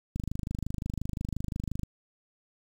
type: click train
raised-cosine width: 5 ms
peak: -20 dBFS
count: 44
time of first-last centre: 0.16-1.833 s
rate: 25.7 Hz
effects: 8-bit